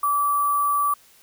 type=tone with sample-and-hold; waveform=sine; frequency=1155 Hz; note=D6; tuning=29 cents flat; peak=-18 dBFS; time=0.03-0.94 s; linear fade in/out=5 ms; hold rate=11025 Hz; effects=white hiss -54 dBFS RMS until 1.22 s